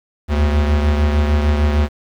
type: beating tone pair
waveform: square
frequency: 73.42 / 80.02 Hz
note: D2 / D#2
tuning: 0 / +49 cents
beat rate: 6.6 Hz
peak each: -14 / -22 dBFS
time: 0.28-1.89 s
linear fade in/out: 50 ms
effects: low-pass 4000 Hz 12 dB/octave + 7-bit